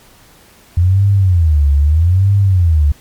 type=tone with vibrato; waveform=sine; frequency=84.2 Hz; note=E2; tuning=37 cents sharp; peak=-7 dBFS; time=0.77-2.92 s; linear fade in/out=5 ms; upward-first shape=sine; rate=0.79 Hz; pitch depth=300 cents each way; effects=pink hiss -45 dBFS RMS until 3 s + MP3 96 kbps